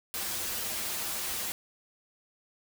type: noise with comb filter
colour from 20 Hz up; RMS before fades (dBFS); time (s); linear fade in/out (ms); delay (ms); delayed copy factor
white; -34; 0.14-1.52; 0; 7.1; -0.8
effects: none